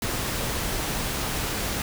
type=noise; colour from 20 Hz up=pink; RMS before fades=-28 dBFS; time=0.02-1.82 s; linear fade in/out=2 ms; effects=none